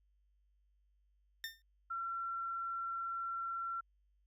20% pulse tone with exponential decay, 1809 Hz, A6, 48 cents sharp, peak -32 dBFS, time 1.44-1.62 s, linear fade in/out 1 ms, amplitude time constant 39 ms
sine tone, 1359 Hz, F6, 48 cents flat, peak -37 dBFS, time 1.9-3.81 s, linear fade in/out 10 ms
effects added 50 Hz sine -70 dBFS peak until 4.26 s

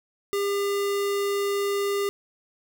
square tone, 401.7 Hz, G4, 42 cents sharp, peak -24 dBFS, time 0.33-2.09 s, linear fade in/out 0 ms, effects none

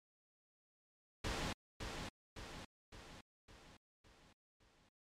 pink noise with echo, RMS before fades -40 dBFS, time 1.24-1.53 s, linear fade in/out 5 ms, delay 560 ms, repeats 6, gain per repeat -5 dB, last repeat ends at 4.89 s, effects low-pass 6000 Hz 12 dB/octave + MP3 96 kbps

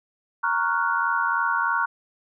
sine chord, Gb major seventh, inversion first, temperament equal, 932.3 / 1108.7 / 1396.9 / 1480 Hz, Bb5 / Db6 / F6 / Gb6, 0 / 0 / 0 / 0 cents, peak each -26 dBFS, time 0.43-1.86 s, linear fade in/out 10 ms, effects none

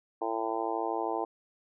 harmonic tone, 112.7 Hz, A2, 42 cents sharp, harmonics 3 / 4 / 5 / 6 / 7 / 8 / 9, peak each -36 / -36 / -41 / -37 / -35 / -37 / -40 dBFS, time 0.21-1.25 s, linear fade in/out 10 ms, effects none

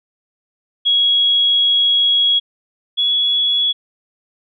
sine tone pair in turn, 3322 / 3374 Hz, G#7 / G#7, 0 / +27 cents, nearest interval unison, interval 27 cents, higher second, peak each -11 / -13 dBFS, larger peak first, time 0.85-2.4 / 2.97-3.73 s, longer first, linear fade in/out 20 ms, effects none

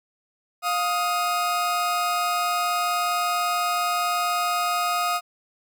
40% pulse tone pair together, 705.6 / 1250 Hz, F5 / D#6, +18 / +8 cents, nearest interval minor seventh, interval 990 cents, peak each -25 / -23 dBFS, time 0.62-5.21 s, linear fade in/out 50 ms, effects none

